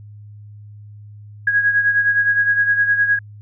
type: beating tone pair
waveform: sine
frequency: 1650 / 1659.7 Hz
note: G#6 / G#6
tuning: -12 / -2 cents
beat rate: 9.7 Hz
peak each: -14 / -21 dBFS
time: 1.47-3.19 s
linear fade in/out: 5 ms
effects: added 104 Hz sine -36 dBFS peak until 3.41 s